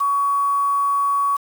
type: tone with quantisation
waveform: sine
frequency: 1125 Hz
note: C#6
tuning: 25 cents sharp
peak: -16 dBFS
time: 0-1.37 s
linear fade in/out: 10 ms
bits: 6
effects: none